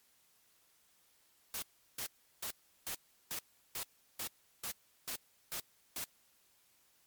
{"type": "noise bursts", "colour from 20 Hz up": "white", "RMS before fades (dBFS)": -40, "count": 11, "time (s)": [1.54, 6.042], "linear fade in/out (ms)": 2, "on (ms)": 82, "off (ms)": 360, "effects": ["white hiss -70 dBFS RMS until 7.06 s", "MP3 96 kbps"]}